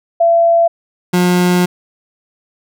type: tone pair in turn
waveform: sine / 30% pulse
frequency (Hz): 675 / 178.78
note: E5 / F3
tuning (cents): +41 / +41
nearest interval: octave + major seventh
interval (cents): 2300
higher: first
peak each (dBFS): -7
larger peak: neither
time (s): 0.2-0.68 / 1.13-1.66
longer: second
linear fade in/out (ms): 10
effects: none